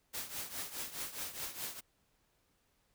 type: noise with tremolo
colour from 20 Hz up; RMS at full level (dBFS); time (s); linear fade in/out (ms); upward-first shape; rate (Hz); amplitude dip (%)
white; -39; 0.13-1.81; 20; triangle; 4.8; 80
effects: pink hiss -75 dBFS RMS until 2.94 s